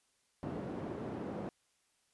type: band-pass noise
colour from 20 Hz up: white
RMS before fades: -41 dBFS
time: 0.43-1.49 s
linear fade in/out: 0 ms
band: 130 to 390 Hz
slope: 12 dB/octave
effects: white hiss -75 dBFS RMS until 2.13 s + resampled to 24000 Hz